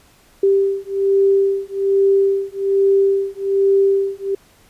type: beating tone pair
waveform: sine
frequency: 392 / 393.2 Hz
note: G4 / G4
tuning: 0 / +5 cents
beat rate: 1.2 Hz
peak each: -16 dBFS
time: 0.43-4.35 s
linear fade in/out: 5 ms
effects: pink hiss -52 dBFS RMS until 4.69 s + resampled to 32000 Hz